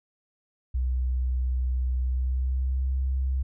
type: tone with pitch glide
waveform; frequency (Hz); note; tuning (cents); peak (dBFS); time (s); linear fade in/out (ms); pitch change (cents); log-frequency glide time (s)
sine; 63.1 to 65.7; B1 to C2; +38 to +8; -23; 0.74-3.43; 10; +70; 2.01-2.93
effects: none